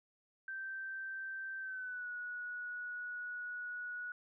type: tone with pitch glide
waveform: sine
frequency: 1559 to 1463 Hz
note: G6 to F#6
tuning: -10 to -20 cents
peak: -40 dBFS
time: 0.48-4.12 s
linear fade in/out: 2 ms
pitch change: -110 cents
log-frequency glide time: 1.59-2.08 s
effects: none